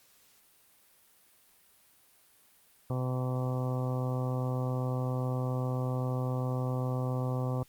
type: harmonic tone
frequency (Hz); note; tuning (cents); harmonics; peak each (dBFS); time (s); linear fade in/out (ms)
127.5; C3; -44; 1 / 2 / 3 / 4 / 5 / 6 / 7 / 8 / 9; -30 / -38 / -43 / -39 / -44 / -45 / -48 / -48 / -46; 2.9-7.63; 2
effects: white hiss -63 dBFS RMS until 7.68 s + Opus 48 kbps